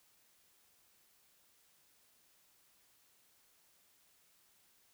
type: silence
effects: white hiss -70 dBFS RMS until 4.93 s